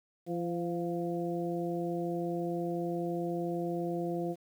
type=harmonic tone with a mistuned harmonic; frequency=171.4 Hz; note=F3; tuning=32 cents flat; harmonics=1 / 2 / 3 / 4; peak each=-36 / -34 / -39 / -40 dBFS; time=0.26-4.36 s; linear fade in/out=50 ms; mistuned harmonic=4; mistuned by=+32 cents; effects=10-bit